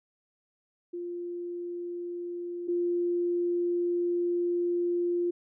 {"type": "tone pair in turn", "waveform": "sine", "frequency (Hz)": [349.2, 349.2], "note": ["F4", "F4"], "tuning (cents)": [0, 0], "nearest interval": "unison", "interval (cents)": 0, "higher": "neither", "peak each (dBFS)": [-33, -25], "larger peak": "second", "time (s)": [[0.93, 2.68], [2.68, 5.31]], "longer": "second", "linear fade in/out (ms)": 10, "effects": []}